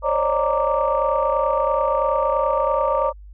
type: tone cluster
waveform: sine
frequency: 533 / 562 / 605 / 926 / 1171 Hz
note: C5 / C#5 / D#5 / A#5 / D6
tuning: +32 / +24 / -49 / -12 / -5 cents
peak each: -23 dBFS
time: 0.02-3.13 s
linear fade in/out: 50 ms
effects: tanh soft clip ceiling -8 dBFS + added 50 Hz sine -38 dBFS peak until 3.33 s